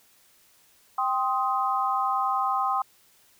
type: chord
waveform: sine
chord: C minor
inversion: second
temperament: just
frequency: 784.9 / 1046.5 / 1255.8 Hz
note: G5 / C6 / Eb6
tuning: +2 / 0 / +16 cents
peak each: -27 dBFS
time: 0.98-2.82 s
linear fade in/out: 5 ms
effects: white hiss -60 dBFS RMS until 3.39 s